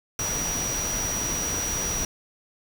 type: tone in noise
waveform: sine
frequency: 5800 Hz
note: F#8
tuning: 35 cents flat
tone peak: -27 dBFS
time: 0.19-2.05 s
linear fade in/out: 2 ms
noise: pink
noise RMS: -31 dBFS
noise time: 0.19-2.05 s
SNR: +1 dB
effects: none